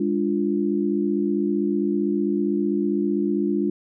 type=chord; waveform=sine; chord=D diminished; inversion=second; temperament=equal with one note detuned; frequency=204.7 / 293.7 / 349.2 Hz; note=Ab3 / D4 / F4; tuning=-25 / 0 / 0 cents; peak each=-24 dBFS; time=0-3.7 s; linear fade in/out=5 ms; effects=none